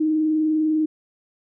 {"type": "tone with vibrato", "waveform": "sine", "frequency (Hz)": 311.1, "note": "D#4", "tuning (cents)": 0, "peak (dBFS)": -17, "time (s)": [0, 0.86], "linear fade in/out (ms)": 10, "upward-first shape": "triangle", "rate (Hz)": 20, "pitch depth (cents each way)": 41, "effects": []}